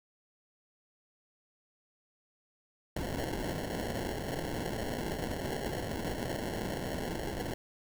blue noise with sample-and-hold, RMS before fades -36 dBFS, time 2.96-7.54 s, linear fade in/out 5 ms, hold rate 1225 Hz, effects none

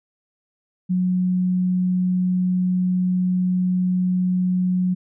sine tone, 182.4 Hz, F#3, 24 cents flat, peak -17 dBFS, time 0.89-4.95 s, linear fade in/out 20 ms, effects none

